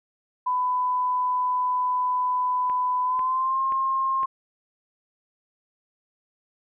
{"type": "tone with pitch glide", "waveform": "sine", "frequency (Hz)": [1000, 1065.6], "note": ["B5", "C6"], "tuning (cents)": [21, 31], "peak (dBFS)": -21, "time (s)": [0.46, 4.26], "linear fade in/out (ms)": 10, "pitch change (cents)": 110, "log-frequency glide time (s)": [3.03, 3.6]}
{"type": "clicks", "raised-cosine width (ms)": 0.5, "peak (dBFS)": -25, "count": 4, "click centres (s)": [2.698, 3.193, 3.722, 4.232]}
{"effects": []}